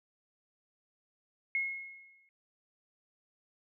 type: tone with exponential decay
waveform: sine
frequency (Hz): 2166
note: C#7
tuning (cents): -41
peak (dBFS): -27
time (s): 1.55-2.29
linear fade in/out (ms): 1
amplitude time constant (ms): 160
effects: none